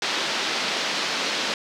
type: band-pass noise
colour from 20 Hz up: white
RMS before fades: -26 dBFS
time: 0.02-1.54 s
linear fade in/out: 2 ms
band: 200 to 4900 Hz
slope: 24 dB/octave
effects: none